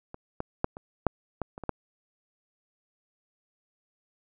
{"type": "clicks", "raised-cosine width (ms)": 1, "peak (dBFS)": [-26, -17, -10, -26, -7, -16, -26, -23, -13], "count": 9, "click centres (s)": [0.144, 0.404, 0.644, 0.769, 1.067, 1.417, 1.579, 1.637, 1.693], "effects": []}